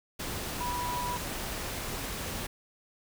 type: tone in noise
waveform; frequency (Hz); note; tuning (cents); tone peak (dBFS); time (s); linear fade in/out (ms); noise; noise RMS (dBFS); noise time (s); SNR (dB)
sine; 979; B5; -15; -32; 0.6-1.17; 10; pink; -36; 0.19-2.47; +1
effects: none